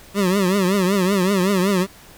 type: tone with vibrato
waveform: 25% pulse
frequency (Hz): 191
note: G3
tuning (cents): -45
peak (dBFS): -12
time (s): 0.14-1.87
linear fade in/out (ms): 50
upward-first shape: triangle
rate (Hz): 5.3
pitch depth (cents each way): 150
effects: pink hiss -45 dBFS RMS until 2.17 s